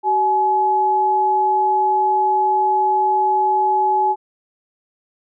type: tone pair together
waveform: sine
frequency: 380.5 / 849 Hz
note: F#4 / G#5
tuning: +48 / +38 cents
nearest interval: octave + major second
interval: 1390 cents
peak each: -23 / -14 dBFS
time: 0.03-4.16 s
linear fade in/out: 50 ms
effects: none